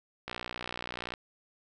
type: click train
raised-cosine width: 0.3 ms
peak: -20 dBFS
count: 53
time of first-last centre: 0.28-1.138 s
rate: 60.6 Hz
effects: none